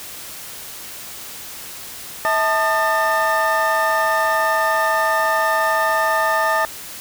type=tone cluster; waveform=triangle; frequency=646 / 884 / 1221 / 1790 Hz; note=E5 / A5 / D#6 / A6; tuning=-35 / +8 / -33 / +29 cents; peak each=-19 dBFS; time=2.25-6.65 s; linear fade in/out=0 ms; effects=tanh soft clip ceiling -4 dBFS + white hiss -34 dBFS RMS until 7 s